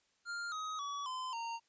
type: tone with pitch steps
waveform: square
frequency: 1400 / 1261.8 / 1137.2 / 1024.9 / 923.7 Hz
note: F6 / D#6 / C#6 / C6 / A#5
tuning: +4 / +24 / +44 / -36 / -16 cents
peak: -39 dBFS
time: 0.25-1.6 s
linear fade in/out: 50 ms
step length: 270 ms
effects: white hiss -75 dBFS RMS until 1.68 s + resampled to 16000 Hz